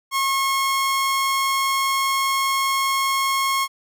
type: tone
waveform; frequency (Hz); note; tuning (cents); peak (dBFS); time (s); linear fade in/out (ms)
sawtooth; 1085; C#6; -37; -15; 0.11-3.68; 50
effects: none